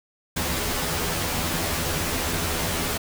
pink noise with comb filter, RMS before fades -26 dBFS, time 0.36-2.98 s, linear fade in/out 10 ms, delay 12 ms, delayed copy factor +0.85, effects none

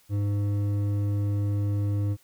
sine tone with hard clipping, 101.8 Hz, G#2, 34 cents flat, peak -25 dBFS, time 0.09-2.17 s, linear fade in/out 50 ms, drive 8 dB, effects white hiss -61 dBFS RMS until 2.23 s

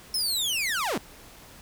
sawtooth linear sweep, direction down, 5330 to 151.8 Hz, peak -22 dBFS, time 0.14-0.98 s, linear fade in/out 2 ms, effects pink hiss -49 dBFS RMS until 1.61 s

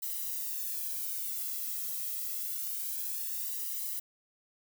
violet noise with flanger, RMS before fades -36 dBFS, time 0.02-4 s, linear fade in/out 10 ms, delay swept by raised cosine 1 to 1.55 ms, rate 0.26 Hz, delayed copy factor +0.9, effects none

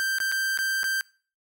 45% pulse tone with dropouts, 1569 Hz, G6, 1 cent sharp, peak -24 dBFS, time 0-1.01 s, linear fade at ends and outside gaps 0 ms, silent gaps 0.185-0.202 / 0.316-0.322 / 0.575-0.588 / 0.832-0.841 s, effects noise-tail reverb RT60 0.4 s tail -23 dB re dry

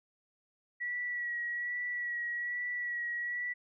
sine tone with vibrato, 1933 Hz, B6, 38 cents flat, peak -33 dBFS, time 0.8-3.54 s, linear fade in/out 20 ms, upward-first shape sine, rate 1.2 Hz, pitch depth 23 cents each way, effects none

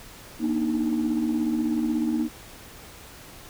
sine tone cluster, 237.4 / 295 / 311.5 Hz, A#3 / D4 / D#4, +32 / +8 / +2 cents, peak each -24 / -30 / -24 dBFS, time 0.39-2.29 s, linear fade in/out 50 ms, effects tanh soft clip ceiling -17 dBFS + pink hiss -45 dBFS RMS until 3.49 s

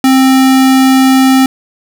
square tone, 263.6 Hz, C4, 13 cents sharp, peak -5 dBFS, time 0.04-1.46 s, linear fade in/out 2 ms, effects none

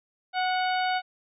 harmonic tone with a mistuned harmonic, 740 Hz, F#5, in tune, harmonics 1 / 2 / 3 / 4 / 5 / 6, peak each -25 / -31 / -35 / -37 / -39 / -41 dBFS, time 0.33-1.02 s, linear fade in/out 50 ms, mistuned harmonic 2, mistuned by -19 cents, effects none

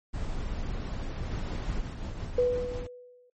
brown noise, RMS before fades -33 dBFS, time 0.13-1.82 s, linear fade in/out 20 ms
brown noise with tremolo, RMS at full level -34 dBFS, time 1.31-2.87 s, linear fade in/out 5 ms, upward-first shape triangle, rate 5.7 Hz, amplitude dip 50%
sine tone with exponential decay, 493.5 Hz, B4, 1 cent flat, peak -19 dBFS, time 2.38-3.3 s, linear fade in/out 5 ms, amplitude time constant 200 ms
effects noise-tail reverb RT60 0.1 s tail -25 dB re dry + MP3 32 kbps

